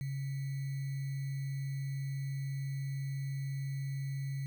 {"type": "tone with sample-and-hold", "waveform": "sine", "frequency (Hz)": 137, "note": "C#3", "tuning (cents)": -20, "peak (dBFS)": -34, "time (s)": [0.01, 4.46], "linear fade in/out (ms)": 0, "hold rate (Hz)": 2100, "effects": []}